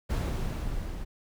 brown noise with level ramp, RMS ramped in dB -26 to -37 dBFS, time 0.09-1.05 s, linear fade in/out 20 ms, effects none

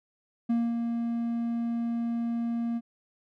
triangle tone with ADSR envelope, 233.5 Hz, A#3, 3 cents sharp, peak -20 dBFS, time 0.49-2.81 s, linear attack 12 ms, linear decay 230 ms, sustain -5 dB, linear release 43 ms, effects none

